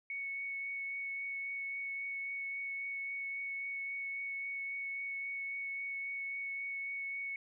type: tone with vibrato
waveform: sine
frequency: 2217 Hz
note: C#7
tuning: in tune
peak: -37 dBFS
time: 0.1-7.36 s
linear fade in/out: 2 ms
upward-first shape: triangle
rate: 3.7 Hz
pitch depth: 10 cents each way
effects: none

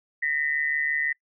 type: tone pair together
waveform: sine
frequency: 1843 / 1988.8 Hz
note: A#6 / B6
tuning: -20 / +12 cents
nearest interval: minor second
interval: 132 cents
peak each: -26 dBFS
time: 0.22-1.13 s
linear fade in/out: 10 ms
effects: noise-tail reverb RT60 0.1 s tail -24 dB re dry

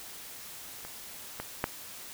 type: clicks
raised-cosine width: 0.5 ms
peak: -28 / -20 / -12 dBFS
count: 3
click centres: 0.85 / 1.4 / 1.641 s
effects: white hiss -45 dBFS RMS until 2.13 s

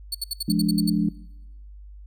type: tone bursts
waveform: sawtooth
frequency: 4435 Hz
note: C#8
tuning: in tune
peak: -22 dBFS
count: 9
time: 0.12-0.899 s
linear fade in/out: 5 ms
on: 27 ms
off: 67 ms
type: chord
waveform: sine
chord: D diminished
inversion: first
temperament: equal with one note detuned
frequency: 174.61 / 211.2 / 293.7 Hz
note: F3 / Ab3 / D4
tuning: 0 / +29 / 0 cents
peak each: -23 / -22 / -25 dBFS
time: 0.48-1.09 s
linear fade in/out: 5 ms
effects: noise-tail reverb RT60 1.0 s tail -22 dB re dry + added 50 Hz sine -40 dBFS peak until 2.06 s

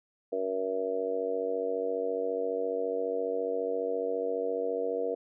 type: harmonic tone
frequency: 94.6 Hz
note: F#2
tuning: 39 cents sharp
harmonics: 3 / 4 / 5 / 6 / 7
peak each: -40 / -39 / -30 / -39 / -36 dBFS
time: 0.32-5.15 s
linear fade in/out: 10 ms
effects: none

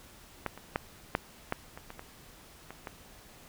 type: clicks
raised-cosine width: 0.5 ms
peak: -16 / -29 / -13 / -11 / -14 / -28 / -27 / -27 / -27 / -23 dBFS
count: 10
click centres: 0.463 / 0.576 / 0.759 / 1.151 / 1.524 / 1.775 / 1.904 / 1.994 / 2.706 / 2.872 s
effects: pink hiss -54 dBFS RMS until 3.48 s

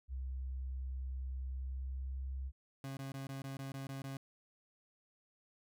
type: tone with pitch glide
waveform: sine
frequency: 65 to 66.21 Hz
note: C2 to C2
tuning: -11 to +21 cents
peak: -38 dBFS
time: 0.08-2.52 s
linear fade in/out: 50 ms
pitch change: +32 cents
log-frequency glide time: 1.47-2.37 s
type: tone bursts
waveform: 30% pulse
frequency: 135.6 Hz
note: C#3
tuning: 38 cents flat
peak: -39 dBFS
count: 9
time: 2.84-4.17 s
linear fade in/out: 2 ms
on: 130 ms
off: 20 ms
effects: none

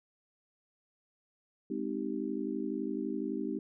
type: chord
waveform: sine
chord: Ab major seventh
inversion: none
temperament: just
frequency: 207.7 / 259.6 / 311.5 / 389.3 Hz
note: Ab3 / C4 / Eb4 / G4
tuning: 0 / -13 / +2 / -12 cents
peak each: -39 / -37 / -37 / -39 dBFS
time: 1.7-3.59 s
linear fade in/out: 5 ms
effects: none

